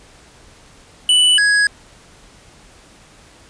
square tone pair in turn, 2974 / 1665.5 Hz, F#7 / G#6, +8 / +4 cents, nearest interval minor seventh, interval 1004 cents, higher first, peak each -10 / -12 dBFS, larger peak first, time 1.09-1.38 / 1.38-1.67 s, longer neither, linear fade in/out 2 ms, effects pink hiss -46 dBFS RMS until 3.49 s + resampled to 22050 Hz

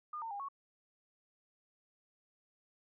sine tone with pitch steps, 1214 / 907 / 808 / 1107 Hz, D#6 / A#5 / G#5 / C#6, -43 / -48 / -48 / -3 cents, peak -39 dBFS, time 0.13-0.486 s, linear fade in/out 5 ms, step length 89 ms, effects none

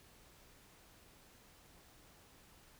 silence, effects pink hiss -63 dBFS RMS until 2.79 s

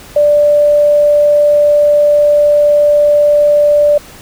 sine tone, 588 Hz, D5, 2 cents sharp, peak -5 dBFS, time 0.16-3.98 s, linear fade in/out 5 ms, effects pink hiss -35 dBFS RMS until 4.21 s

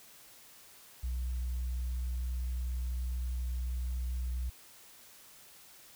sine tone, 61.74 Hz, B1, in tune, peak -30 dBFS, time 1.03-4.5 s, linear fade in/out 10 ms, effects tanh soft clip ceiling -30 dBFS + white hiss -56 dBFS RMS until 5.95 s

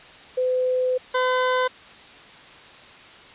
sine / 20% pulse tone pair in turn, 508 / 508 Hz, B4 / B4, +49 / +49 cents, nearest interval unison, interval 0 cents, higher neither, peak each -19 / -14 dBFS, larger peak second, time 0.37-0.98 / 1.14-1.68 s, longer first, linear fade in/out 10 ms, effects white hiss -45 dBFS RMS until 3.34 s + resampled to 8000 Hz

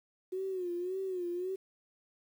sine tone with vibrato, 365.7 Hz, F#4, 20 cents flat, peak -33 dBFS, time 0.32-1.56 s, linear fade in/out 10 ms, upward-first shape sine, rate 1.8 Hz, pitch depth 89 cents each way, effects 10-bit

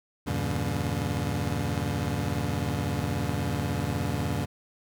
25% pulse chord, E diminished seventh, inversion none, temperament just, 82.41 / 98.89 / 118.67 / 142.4 Hz, E2 / G2 / Bb2 / Db3, 0 / +16 / +31 / +47 cents, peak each -29 / -29 / -30 / -28 dBFS, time 0.26-4.46 s, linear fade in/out 20 ms, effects none

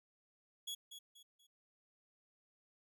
sawtooth tone with echo, 3352 Hz, G#7, 15 cents sharp, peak -38 dBFS, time 0.67-0.75 s, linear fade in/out 10 ms, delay 240 ms, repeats 3, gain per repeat -9 dB, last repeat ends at 1.47 s, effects none

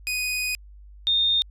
sawtooth / sine tone pair in turn, 2489 / 3654 Hz, D#7 / A#7, 0 / -35 cents, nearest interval perfect fifth, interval 665 cents, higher second, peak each -21 / -18 dBFS, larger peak second, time 0.07-0.55 / 1.07-1.42 s, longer first, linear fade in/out 0 ms, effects added 50 Hz sine -43 dBFS peak until 1.5 s + resampled to 32000 Hz

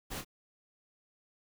pink noise with echo, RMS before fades -40 dBFS, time 0.1-0.22 s, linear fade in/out 20 ms, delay 28 ms, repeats 1, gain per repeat -7 dB, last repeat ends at 0.248 s, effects none

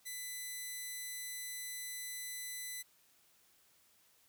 5% pulse tone, 2000 Hz, B6, 21 cents sharp, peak -31 dBFS, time 0.05-2.83 s, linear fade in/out 20 ms, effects white hiss -69 dBFS RMS until 4.28 s

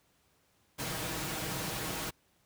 pink noise with comb filter, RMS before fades -36 dBFS, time 0.78-2.11 s, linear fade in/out 20 ms, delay 6.3 ms, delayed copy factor +0.55, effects pink hiss -70 dBFS RMS until 2.45 s + high-pass 60 Hz 12 dB/octave

